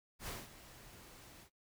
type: noise with ADSR envelope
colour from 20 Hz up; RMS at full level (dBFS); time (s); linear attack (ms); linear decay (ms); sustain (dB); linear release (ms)
pink; -43; 0.19-1.5; 86; 200; -14; 78
effects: noise-tail reverb RT60 0.1 s tail -18 dB re dry